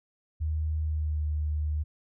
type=tone with pitch glide; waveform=sine; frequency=77.78 to 75.74 Hz; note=D#2 to D#2; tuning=0 to -46 cents; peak=-26 dBFS; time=0.4-1.84 s; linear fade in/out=20 ms; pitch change=-46 cents; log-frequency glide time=0.8-1.25 s; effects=none